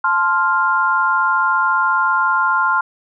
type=chord; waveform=sine; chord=F major; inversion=first; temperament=just; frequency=873.1 / 1047.7 / 1396.9 Hz; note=A5 / C6 / F6; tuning=-14 / +2 / 0 cents; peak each=-21 / -17 / -16 dBFS; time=0.04-2.81 s; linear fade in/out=5 ms; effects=none